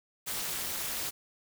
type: noise with amplitude modulation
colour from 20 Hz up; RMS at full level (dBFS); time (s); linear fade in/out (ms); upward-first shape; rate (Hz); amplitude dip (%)
white; -31; 0.26-1.11; 20; sine; 291; 90
effects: none